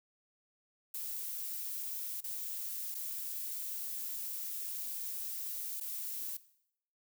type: noise with dropouts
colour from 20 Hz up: violet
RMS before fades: -40 dBFS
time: 0.94-6.37 s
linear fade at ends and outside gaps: 5 ms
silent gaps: 2.207-2.24 / 2.945-2.949 / 5.801-5.809 s
effects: noise-tail reverb RT60 0.7 s tail -17 dB re dry